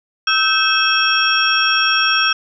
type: tone cluster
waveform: sine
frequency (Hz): 1299 / 1544 / 2613 / 3262 / 5550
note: E6 / G6 / E7 / G#7 / F8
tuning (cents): -26 / -27 / -16 / -32 / -12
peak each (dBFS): -19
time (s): 0.27-2.33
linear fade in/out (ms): 5
effects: none